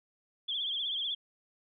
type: tone with vibrato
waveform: sine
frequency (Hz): 3322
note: G#7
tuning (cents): 0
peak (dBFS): -31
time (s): 0.48-1.15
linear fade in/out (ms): 10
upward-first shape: triangle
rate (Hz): 16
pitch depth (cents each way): 110
effects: none